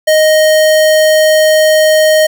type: tone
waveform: square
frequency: 622.3 Hz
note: D#5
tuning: in tune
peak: -6 dBFS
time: 0.07-2.27 s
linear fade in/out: 10 ms
effects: none